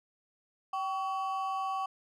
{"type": "ring-modulated tone", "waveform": "triangle", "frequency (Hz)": 949, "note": "A#5", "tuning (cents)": 31, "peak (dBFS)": -26, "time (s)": [0.73, 1.86], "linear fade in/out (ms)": 5, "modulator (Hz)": 178, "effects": []}